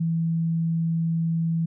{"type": "tone", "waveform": "sine", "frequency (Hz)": 164.81, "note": "E3", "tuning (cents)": 0, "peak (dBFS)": -21, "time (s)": [0, 1.66], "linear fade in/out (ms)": 10, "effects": []}